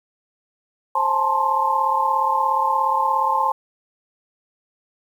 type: tone cluster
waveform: sine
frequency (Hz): 531 / 856 / 893 / 1053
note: C5 / A5 / A5 / C6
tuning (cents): +25 / -48 / +25 / +11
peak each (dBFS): -29 / -22 / -22 / -20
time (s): 0.95-3.52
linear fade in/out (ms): 5
effects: 8-bit